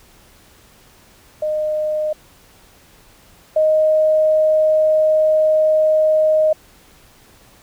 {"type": "tone pair in turn", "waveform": "sine", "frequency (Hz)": [613, 622.6], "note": ["D#5", "D#5"], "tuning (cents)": [-26, 1], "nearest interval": "unison", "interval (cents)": 27, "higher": "second", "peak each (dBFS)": [-17, -11], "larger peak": "second", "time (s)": [[1.42, 2.13], [3.56, 6.53]], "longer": "second", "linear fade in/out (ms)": 5, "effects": ["pink hiss -49 dBFS RMS until 7.62 s"]}